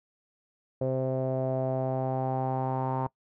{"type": "tone with low-pass filter sweep", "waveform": "sawtooth", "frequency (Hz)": 130.81, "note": "C3", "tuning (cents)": 0, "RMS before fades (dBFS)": -29, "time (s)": [0.81, 3.07], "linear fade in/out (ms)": 5, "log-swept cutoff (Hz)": [550, 920], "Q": 5.9, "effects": ["noise-tail reverb RT60 0.1 s tail -22 dB re dry"]}